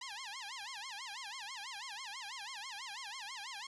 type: tone with vibrato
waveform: 10% pulse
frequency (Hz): 928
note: A#5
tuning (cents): -8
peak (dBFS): -35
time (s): 0.01-3.67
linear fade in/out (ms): 5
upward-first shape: sine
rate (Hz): 6.1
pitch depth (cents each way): 270
effects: resampled to 24000 Hz + 11-bit